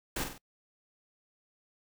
pink noise with echo, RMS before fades -34 dBFS, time 0.16-0.24 s, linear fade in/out 5 ms, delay 47 ms, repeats 3, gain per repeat -6 dB, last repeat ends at 0.381 s, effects noise-tail reverb RT60 0.1 s tail -25 dB re dry

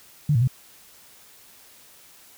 sine tone with pitch steps, 148 / 115.6 / 128.3 Hz, D3 / A#2 / C3, +14 / -14 / -34 cents, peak -16 dBFS, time 0.29-0.476 s, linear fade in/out 5 ms, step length 62 ms, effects white hiss -51 dBFS RMS until 2.37 s

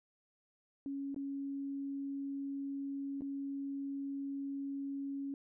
sine tone with dropouts, 277.2 Hz, C#4, in tune, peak -37 dBFS, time 0.86-5.34 s, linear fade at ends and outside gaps 1 ms, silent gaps 1.145-1.162 / 3.209-3.219 s, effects none

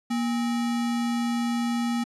sine tone with sample-and-hold, 237.1 Hz, A#3, 30 cents sharp, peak -23 dBFS, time 0.1-2.04 s, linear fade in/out 10 ms, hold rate 1050 Hz, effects low-pass 9000 Hz 12 dB/octave

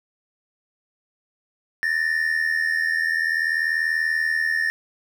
triangle tone pair together, 1760 / 1840.5 Hz, A6 / A#6, 0 / -23 cents, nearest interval minor second, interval 77 cents, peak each -21 dBFS, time 1.83-4.7 s, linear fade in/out 0 ms, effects none

